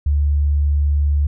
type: tone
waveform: sine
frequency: 72.6 Hz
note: D2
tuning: 19 cents flat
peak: -13 dBFS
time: 0.06-1.27 s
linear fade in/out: 5 ms
effects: none